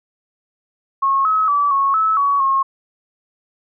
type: tone with pitch steps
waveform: sine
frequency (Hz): 1090 / 1282 / 1152 / 1100 / 1301 / 1125 / 1082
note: C#6 / E6 / D6 / C#6 / E6 / C#6 / C#6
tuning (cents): -29 / -49 / -34 / -14 / -23 / +25 / -42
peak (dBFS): -13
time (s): 1.02-2.63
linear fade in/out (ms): 10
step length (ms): 230
effects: none